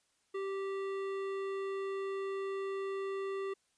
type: tone with hard clipping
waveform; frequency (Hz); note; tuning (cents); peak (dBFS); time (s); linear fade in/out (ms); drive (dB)
triangle; 390; G4; -9; -37; 0.34-3.54; 10; 17
effects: white hiss -75 dBFS RMS until 3.77 s + resampled to 22050 Hz